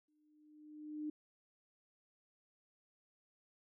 sine tone with exponential growth, 302.6 Hz, D#4, 48 cents flat, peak -37 dBFS, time 0.08-1.1 s, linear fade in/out 5 ms, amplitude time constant 220 ms, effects none

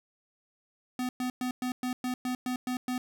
square tone bursts, 251.3 Hz, B3, 30 cents sharp, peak -30 dBFS, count 10, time 0.99-2.98 s, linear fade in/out 2 ms, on 100 ms, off 110 ms, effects none

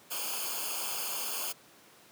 white noise with comb filter, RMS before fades -35 dBFS, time 0.1-1.53 s, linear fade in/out 20 ms, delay 0.52 ms, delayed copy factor -0.95, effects pink hiss -57 dBFS RMS until 2.11 s + high-pass 200 Hz 12 dB/octave

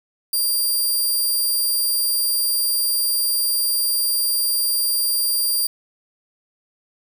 5% pulse tone, 4760 Hz, D8, 22 cents sharp, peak -11 dBFS, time 0.33-5.67 s, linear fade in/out 5 ms, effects none

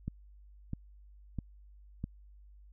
click train, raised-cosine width 5 ms, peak -23 dBFS, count 4, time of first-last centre 0.08-2.041 s, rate 1.53 Hz, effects added 50 Hz sine -53 dBFS peak until 2.72 s

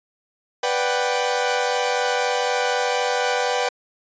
sawtooth chord, G major seventh, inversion first, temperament equal, 493.9 / 587.3 / 740 / 784 Hz, B4 / D5 / F#5 / G5, 0 / 0 / 0 / 0 cents, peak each -19 / -24 / -24 / -21 dBFS, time 0.63-3.69 s, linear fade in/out 5 ms, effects resampled to 16000 Hz

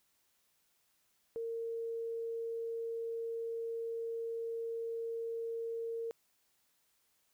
sine tone, 458.9 Hz, A#4, 27 cents flat, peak -36 dBFS, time 1.36-6.11 s, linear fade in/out 0 ms, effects white hiss -75 dBFS RMS until 7.33 s

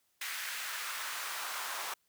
pink noise with high-pass filter sweep, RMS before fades -39 dBFS, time 0.21-1.94 s, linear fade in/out 5 ms, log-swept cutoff 1800 to 940 Hz, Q 1.7, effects white hiss -75 dBFS RMS until 2.08 s

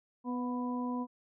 harmonic tone with a mistuned harmonic, 247.8 Hz, B3, 6 cents sharp, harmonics 1 / 2 / 3 / 4, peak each -33 / -44 / -47 / -40 dBFS, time 0.24-1.07 s, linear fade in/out 50 ms, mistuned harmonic 3, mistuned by -36 cents, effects none

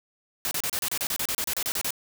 white noise bursts, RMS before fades -28 dBFS, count 16, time 0.45-1.906 s, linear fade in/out 0 ms, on 61 ms, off 32 ms, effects none

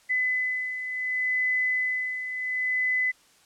sine beating tone pair, 2011 / 2011.69 Hz, B6 / B6, +31 / +31 cents, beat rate 0.69 Hz, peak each -32 / -25 dBFS, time 0.09-3.12 s, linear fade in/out 20 ms, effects white hiss -59 dBFS RMS until 3.45 s + low-pass 9000 Hz 12 dB/octave

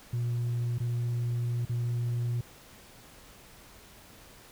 sine tone with dropouts, 119.8 Hz, A#2, 48 cents sharp, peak -25 dBFS, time 0.13-2.41 s, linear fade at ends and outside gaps 5 ms, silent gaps 0.783-0.802 / 1.652-1.694 s, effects tanh soft clip ceiling -26 dBFS + pink hiss -53 dBFS RMS until 4.51 s

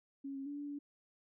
sine tone with pitch steps, 275.8 / 271.9 / 287.5 / 289.1 / 287.3 Hz, C#4 / C#4 / D4 / D4 / D4, -9 / -33 / -37 / -27 / -38 cents, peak -40 dBFS, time 0.24-0.79 s, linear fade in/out 10 ms, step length 110 ms, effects none

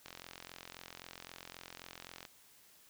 click train, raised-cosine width 0.2 ms, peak -29 dBFS, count 97, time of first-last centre 0.06-2.252 s, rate 43.8 Hz, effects white hiss -63 dBFS RMS until 2.89 s

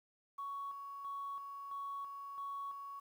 sine tone with tremolo, 1116 Hz, C#6, 11 cents sharp, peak -39 dBFS, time 0.38-3 s, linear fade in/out 10 ms, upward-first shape square, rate 1.5 Hz, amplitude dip 45%, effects tanh soft clip ceiling -36 dBFS + 11-bit

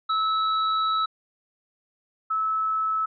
square / sine tone pair in turn, 1302 / 1302 Hz, E6 / E6, -22 / -22 cents, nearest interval unison, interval 0 cents, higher neither, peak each -22 dBFS, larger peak neither, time 0.09-1.06 / 2.3-3.06 s, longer first, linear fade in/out 10 ms, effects resampled to 11025 Hz

